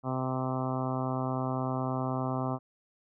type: harmonic tone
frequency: 129.7 Hz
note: C3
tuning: 15 cents flat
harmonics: 1 / 2 / 3 / 4 / 5 / 6 / 7 / 8 / 9 / 10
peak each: -33 / -34 / -41 / -42 / -38 / -39 / -43 / -41 / -41 / -46 dBFS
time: 0.03-2.59 s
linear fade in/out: 50 ms
effects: none